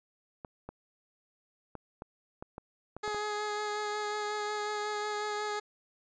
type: clicks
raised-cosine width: 1 ms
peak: -27 dBFS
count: 9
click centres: 0.448 / 0.69 / 1.753 / 2.021 / 2.425 / 2.581 / 2.966 / 3.078 / 3.146 s
type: tone with vibrato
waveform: 15% pulse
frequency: 419.6 Hz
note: G#4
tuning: 18 cents sharp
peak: -26 dBFS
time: 3.03-5.6 s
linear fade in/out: 10 ms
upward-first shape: sine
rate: 5.5 Hz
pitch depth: 14 cents each way
effects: resampled to 16000 Hz